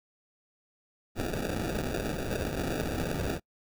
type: noise with sample-and-hold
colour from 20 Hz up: white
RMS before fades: -32 dBFS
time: 1.15-3.4 s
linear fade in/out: 50 ms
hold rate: 1050 Hz
effects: noise-tail reverb RT60 0.1 s tail -26 dB re dry